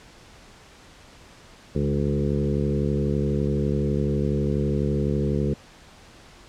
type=harmonic tone with a mistuned harmonic; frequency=72 Hz; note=D2; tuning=34 cents flat; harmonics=1 / 2 / 3 / 4 / 5 / 6 / 7; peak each=-28 / -25 / -27 / -34 / -30 / -30 / -34 dBFS; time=1.75-5.54 s; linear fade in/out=5 ms; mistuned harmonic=3; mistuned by=-29 cents; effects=pink hiss -49 dBFS RMS until 6.48 s + low-pass 7000 Hz 12 dB/octave